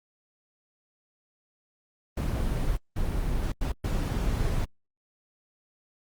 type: noise bursts at uneven times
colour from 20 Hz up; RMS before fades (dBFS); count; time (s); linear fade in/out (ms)
brown; -27; 4; 2.17-2.77 / 2.96-3.52 / 3.61-3.72 / 3.84-4.65; 5
effects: Opus 24 kbps